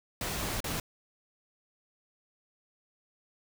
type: noise with dropouts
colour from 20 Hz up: pink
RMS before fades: -34 dBFS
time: 0.21-0.8 s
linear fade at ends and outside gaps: 2 ms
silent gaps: 0.604-0.642 s
effects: none